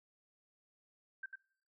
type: tone with echo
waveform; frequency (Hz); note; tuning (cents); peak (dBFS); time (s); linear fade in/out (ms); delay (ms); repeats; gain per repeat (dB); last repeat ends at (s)
sine; 1568; G6; 0; -40; 1.23-1.26; 5; 97; 1; -4; 1.357
effects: noise-tail reverb RT60 0.6 s tail -23 dB re dry